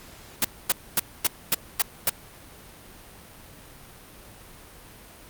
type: noise bursts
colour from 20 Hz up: white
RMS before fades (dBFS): -20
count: 7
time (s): 0.42-2.095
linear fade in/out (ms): 2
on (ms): 25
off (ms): 250
effects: pink hiss -47 dBFS RMS until 5.29 s + Opus 48 kbps